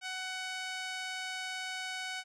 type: tone with band-pass filter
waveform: 5% pulse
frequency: 747 Hz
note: F#5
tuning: 16 cents sharp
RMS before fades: -39 dBFS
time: 0.01-2.24 s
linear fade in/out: 50 ms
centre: 1500 Hz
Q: 0.69
effects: none